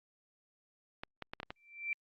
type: clicks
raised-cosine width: 0.3 ms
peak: -24 dBFS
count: 6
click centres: 1.035 / 1.223 / 1.335 / 1.401 / 1.431 / 1.505 s
type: tone with exponential growth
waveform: sine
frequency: 2346 Hz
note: D7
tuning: 2 cents flat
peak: -30 dBFS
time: 1.56-1.93 s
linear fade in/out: 1 ms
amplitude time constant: 79 ms
effects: low-pass 4000 Hz 12 dB/octave + Opus 48 kbps